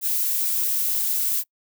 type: noise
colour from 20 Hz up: violet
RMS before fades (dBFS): -23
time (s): 0.01-1.44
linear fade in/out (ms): 50
effects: noise-tail reverb RT60 0.1 s tail -26 dB re dry